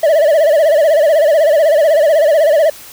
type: tone with vibrato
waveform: triangle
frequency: 615 Hz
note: D#5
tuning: 20 cents flat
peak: -5 dBFS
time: 0.03-2.7 s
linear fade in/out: 5 ms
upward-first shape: sine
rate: 16 Hz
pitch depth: 130 cents each way
effects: white hiss -35 dBFS RMS until 2.92 s